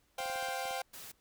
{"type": "chord", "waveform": "sawtooth", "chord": "C suspended fourth", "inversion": "none", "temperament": "equal with one note detuned", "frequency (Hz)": [523.3, 702.1, 784], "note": ["C5", "F5", "G5"], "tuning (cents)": [0, 9, 0], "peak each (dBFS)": [-37, -37, -34], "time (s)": [0.18, 0.82], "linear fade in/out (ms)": 5}
{"type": "clicks", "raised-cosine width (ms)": 1, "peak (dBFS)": -38, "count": 8, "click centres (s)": [0.204, 0.258, 0.299, 0.358, 0.427, 0.486, 0.655, 0.709]}
{"type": "noise", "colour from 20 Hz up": "white", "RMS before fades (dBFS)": -48, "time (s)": [0.93, 1.12], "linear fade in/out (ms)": 10}
{"effects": ["pink hiss -72 dBFS RMS until 1.2 s"]}